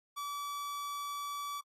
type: tone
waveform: 45% pulse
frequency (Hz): 1150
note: D6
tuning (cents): -37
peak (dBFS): -37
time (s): 0.16-1.61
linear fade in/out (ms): 20
effects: AAC 48 kbps